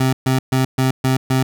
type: tone bursts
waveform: 25% pulse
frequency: 130.81 Hz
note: C3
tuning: in tune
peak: -10 dBFS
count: 6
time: 0-1.43 s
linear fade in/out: 5 ms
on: 130 ms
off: 130 ms
effects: none